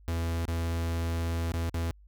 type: tone with dropouts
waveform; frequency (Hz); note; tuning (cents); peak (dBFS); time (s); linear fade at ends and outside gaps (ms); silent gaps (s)
45% pulse; 83.5; E2; +23; -28; 0.08-1.91; 0; 0.453-0.481 / 1.519-1.539 / 1.695-1.743
effects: added 50 Hz sine -52 dBFS peak until 2.07 s